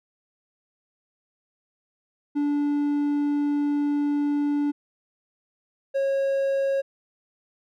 triangle tone pair in turn, 290.3 / 546.3 Hz, D4 / C#5, -20 / -25 cents, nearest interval major seventh, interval 1095 cents, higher second, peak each -19 dBFS, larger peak neither, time 2.35-4.72 / 5.94-6.82 s, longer first, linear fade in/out 20 ms, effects none

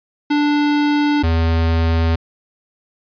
square tone pair in turn, 293.7 / 82.25 Hz, D4 / E2, 0 / -3 cents, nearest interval octave + minor seventh, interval 2203 cents, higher first, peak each -14 dBFS, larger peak neither, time 0.3-1.23 / 1.23-2.16 s, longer neither, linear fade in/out 10 ms, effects resampled to 11025 Hz

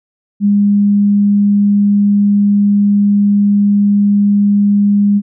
sine tone, 203.4 Hz, G#3, 36 cents flat, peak -7 dBFS, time 0.4-5.22 s, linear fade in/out 50 ms, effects none

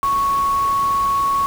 sine tone in noise, 1108.7 Hz, C#6, in tune, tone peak -15 dBFS, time 0.03-1.46 s, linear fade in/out 0 ms, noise pink, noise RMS -33 dBFS, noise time 0.03-1.46 s, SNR +15 dB, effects none

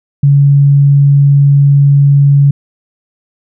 sine tone, 141.2 Hz, C#3, 32 cents sharp, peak -3 dBFS, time 0.23-2.51 s, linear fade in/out 5 ms, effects none

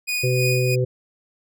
sawtooth tone with tremolo, 2471 Hz, D#7, 13 cents flat, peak -18 dBFS, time 0.07-0.76 s, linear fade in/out 20 ms, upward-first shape sine, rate 3.1 Hz, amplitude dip 55%
harmonic tone, 126.2 Hz, B2, 38 cents sharp, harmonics 1 / 3 / 4, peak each -19 / -24 / -25 dBFS, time 0.23-0.85 s, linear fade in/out 10 ms
effects none

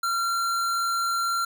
square tone, 1371 Hz, F6, 32 cents flat, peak -24 dBFS, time 0.03-1.45 s, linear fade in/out 5 ms, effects none

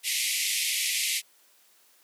pink band-pass noise, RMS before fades -28 dBFS, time 0.03-1.22 s, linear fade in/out 50 ms, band 2000 to 13000 Hz, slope 96 dB/octave, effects white hiss -61 dBFS RMS until 2.03 s + high-pass 300 Hz 12 dB/octave

